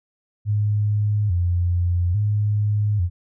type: tone with vibrato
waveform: sine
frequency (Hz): 95.9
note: G2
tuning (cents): -37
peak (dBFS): -17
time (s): 0.45-3.1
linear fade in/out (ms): 50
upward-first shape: square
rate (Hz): 0.59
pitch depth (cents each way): 150
effects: none